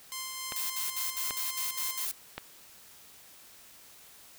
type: tone with tremolo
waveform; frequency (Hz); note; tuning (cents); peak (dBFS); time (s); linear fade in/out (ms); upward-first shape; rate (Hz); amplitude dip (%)
5% pulse; 1046.5; C6; 0; -23; 0.12-2.05; 0; triangle; 3.6; 30
type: clicks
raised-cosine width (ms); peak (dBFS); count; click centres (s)
0.3; -19; 3; 0.522 / 1.308 / 2.38
type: noise bursts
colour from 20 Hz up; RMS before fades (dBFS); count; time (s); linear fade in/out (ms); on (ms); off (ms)
blue; -34; 8; 0.56-2.114; 2; 140; 62
effects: white hiss -54 dBFS RMS until 4.38 s